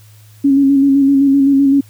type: tone with vibrato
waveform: sine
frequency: 276 Hz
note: C#4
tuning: 7 cents flat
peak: -7 dBFS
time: 0.44-1.81 s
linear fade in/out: 10 ms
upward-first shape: square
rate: 7.8 Hz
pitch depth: 27 cents each way
effects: added 106 Hz sine -40 dBFS peak until 1.89 s + white hiss -49 dBFS RMS until 1.89 s